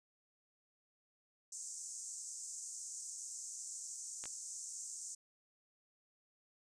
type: band-pass noise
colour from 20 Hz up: pink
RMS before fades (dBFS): -47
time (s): 1.52-5.15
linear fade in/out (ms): 5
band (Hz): 6300 to 8400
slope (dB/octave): 48
type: clicks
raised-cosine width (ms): 0.2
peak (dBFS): -30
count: 2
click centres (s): 4.239 / 4.256
effects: resampled to 22050 Hz